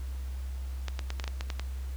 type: clicks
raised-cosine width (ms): 0.2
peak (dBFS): -18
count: 9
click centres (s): 0.883 / 0.992 / 1.104 / 1.198 / 1.241 / 1.278 / 1.409 / 1.502 / 1.596
effects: added 65 Hz sine -33 dBFS peak until 1.96 s + pink hiss -54 dBFS RMS until 1.96 s